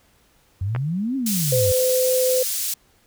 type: exponential two-way sweep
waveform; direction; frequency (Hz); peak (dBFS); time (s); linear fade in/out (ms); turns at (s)
sine; up then down; 89.3 to 277.2 to 89.3; -21; 0.61-1.72; 5; 1.16
type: clicks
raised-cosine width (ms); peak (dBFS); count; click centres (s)
0.5; -15; 2; 0.75 / 0.762
type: high-pass noise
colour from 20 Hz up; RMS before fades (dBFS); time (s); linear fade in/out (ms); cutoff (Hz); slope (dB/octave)
pink; -25; 1.26-2.74; 5; 6100; 12
type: tone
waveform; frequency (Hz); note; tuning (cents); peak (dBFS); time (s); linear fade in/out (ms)
sine; 510; C5; -44; -17; 1.52-2.43; 5
effects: pink hiss -59 dBFS RMS until 3.06 s